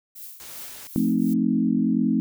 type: noise with tremolo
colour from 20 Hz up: violet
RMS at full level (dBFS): -38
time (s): 0.15-1.34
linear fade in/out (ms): 10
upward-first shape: triangle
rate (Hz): 2.7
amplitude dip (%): 85
type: noise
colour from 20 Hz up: white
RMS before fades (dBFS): -41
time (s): 0.4-0.87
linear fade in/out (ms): 0
type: chord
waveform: sine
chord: F dominant seventh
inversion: none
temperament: equal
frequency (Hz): 174.61 / 220 / 261.6 / 311.1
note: F3 / A3 / C4 / Eb4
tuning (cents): 0 / 0 / 0 / 0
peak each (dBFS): -27 / -22 / -23 / -27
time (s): 0.96-2.2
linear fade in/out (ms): 0
effects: none